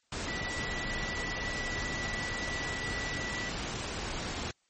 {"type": "tone in noise", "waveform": "sine", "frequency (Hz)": 1960, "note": "B6", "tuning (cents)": -14, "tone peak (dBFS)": -36, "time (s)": [0.28, 3.49], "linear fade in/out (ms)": 2, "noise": "pink", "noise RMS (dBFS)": -36, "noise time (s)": [0.12, 4.51], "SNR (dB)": -3, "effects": ["white hiss -73 dBFS RMS until 4.69 s", "MP3 32 kbps"]}